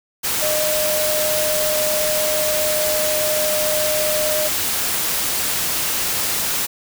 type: tone in noise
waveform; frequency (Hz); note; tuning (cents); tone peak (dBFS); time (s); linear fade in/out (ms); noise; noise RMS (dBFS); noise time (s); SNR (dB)
sine; 612; D#5; -29; -20; 0.41-4.49; 20; white; -21; 0.23-6.67; -2
effects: none